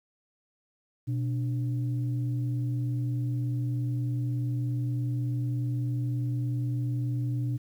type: tone pair together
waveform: sine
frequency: 123.47 / 293.7 Hz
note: B2 / D4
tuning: 0 / 0 cents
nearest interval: octave + minor third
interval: 1500 cents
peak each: -26 / -36 dBFS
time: 1.07-7.58 s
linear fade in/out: 20 ms
effects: tanh soft clip ceiling -20 dBFS + 10-bit